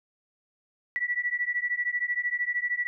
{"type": "beating tone pair", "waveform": "sine", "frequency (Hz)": [1945, 1958], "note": ["B6", "B6"], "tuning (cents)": [-27, -15], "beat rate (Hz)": 13, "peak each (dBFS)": -29, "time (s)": [0.96, 2.87], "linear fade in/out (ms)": 0, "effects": []}